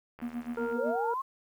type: click train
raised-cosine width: 0.5 ms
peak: -33 dBFS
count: 43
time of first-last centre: 0.19-0.725 s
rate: 78.5 Hz
type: tone with tremolo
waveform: triangle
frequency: 239.5 Hz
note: A#3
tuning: 47 cents sharp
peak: -29 dBFS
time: 0.22-0.96 s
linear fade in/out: 2 ms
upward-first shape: sine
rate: 7.9 Hz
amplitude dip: 90%
type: harmonic tone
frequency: 466.2 Hz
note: A#4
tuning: in tune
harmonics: 1 / 2 / 3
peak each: -31 / -41 / -39 dBFS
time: 0.57-1.14 s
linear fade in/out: 5 ms
type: linear sweep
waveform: sine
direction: up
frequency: 457 to 1099 Hz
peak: -30 dBFS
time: 0.76-1.22 s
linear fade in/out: 10 ms
effects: 10-bit